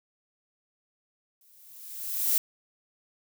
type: noise with exponential growth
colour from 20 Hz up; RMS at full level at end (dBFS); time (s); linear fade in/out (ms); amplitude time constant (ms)
violet; -22; 1.41-2.38; 2; 210
effects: none